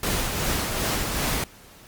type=noise with tremolo; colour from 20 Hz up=pink; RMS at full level=-24 dBFS; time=0.03-1.44 s; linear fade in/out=2 ms; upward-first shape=triangle; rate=2.6 Hz; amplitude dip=40%; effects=pink hiss -49 dBFS RMS until 1.87 s + Opus 48 kbps